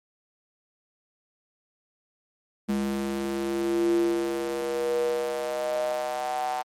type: tone with high-pass filter sweep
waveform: square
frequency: 68.5 Hz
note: C#2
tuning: 20 cents flat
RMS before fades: -27 dBFS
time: 2.68-6.63 s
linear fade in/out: 20 ms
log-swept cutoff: 230 to 800 Hz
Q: 8.6
effects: MP3 64 kbps